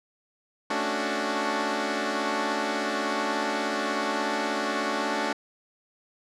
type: chord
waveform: 10% pulse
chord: D major seventh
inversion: second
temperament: equal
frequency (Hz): 220 / 277.2 / 293.7 / 370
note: A3 / C#4 / D4 / F#4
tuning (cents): 0 / 0 / 0 / 0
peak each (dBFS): -23 / -24 / -22 / -24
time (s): 0.7-5.33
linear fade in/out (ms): 5
effects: low-pass 6000 Hz 12 dB/octave